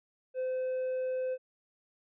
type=tone with hard clipping; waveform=triangle; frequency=514 Hz; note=C5; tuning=31 cents flat; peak=-31 dBFS; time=0.34-1.38 s; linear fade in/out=50 ms; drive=5 dB; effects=resampled to 8000 Hz